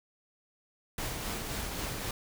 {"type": "noise with tremolo", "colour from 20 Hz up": "pink", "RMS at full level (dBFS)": -35, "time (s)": [0.98, 2.11], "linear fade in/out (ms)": 2, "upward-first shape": "sine", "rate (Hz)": 3.8, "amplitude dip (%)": 30, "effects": []}